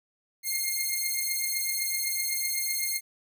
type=beating tone pair; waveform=5% pulse; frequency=2124 / 2131.9 Hz; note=C7 / C7; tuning=+25 / +32 cents; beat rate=7.9 Hz; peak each=-20 dBFS; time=0.43-3.01 s; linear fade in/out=50 ms; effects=none

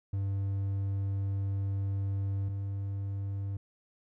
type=tone pair in turn; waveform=triangle; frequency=98.3 / 98.87 Hz; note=G2 / G2; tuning=+5 / +15 cents; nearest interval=unison; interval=10 cents; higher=second; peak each=-27 / -30 dBFS; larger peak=first; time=0.13-2.49 / 2.49-3.57 s; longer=first; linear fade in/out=5 ms; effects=none

